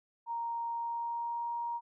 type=tone with pitch glide; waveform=sine; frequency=932.3 to 941.5 Hz; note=A#5 to A#5; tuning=0 to +17 cents; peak=-33 dBFS; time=0.26-1.81 s; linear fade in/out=50 ms; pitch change=+17 cents; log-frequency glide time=0.71-1.54 s; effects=none